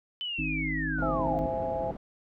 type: linear sweep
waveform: sine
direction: down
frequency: 3050 to 659 Hz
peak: -31 dBFS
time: 0.21-1.39 s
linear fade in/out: 0 ms
type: harmonic tone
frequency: 52 Hz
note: G#1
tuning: 3 cents sharp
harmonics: 1 / 3 / 5 / 6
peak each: -35 / -35 / -35 / -35 dBFS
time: 0.38-1.47 s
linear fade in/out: 10 ms
type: low-pass noise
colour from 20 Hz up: white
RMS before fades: -39 dBFS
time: 0.98-1.97 s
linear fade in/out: 5 ms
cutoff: 320 Hz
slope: 12 dB/octave
type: chord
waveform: sine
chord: C augmented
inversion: none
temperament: equal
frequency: 523.3 / 659.3 / 830.6 Hz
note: C5 / E5 / G#5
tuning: 0 / 0 / 0 cents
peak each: -33 / -32 / -34 dBFS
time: 1.02-1.91 s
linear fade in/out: 2 ms
effects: none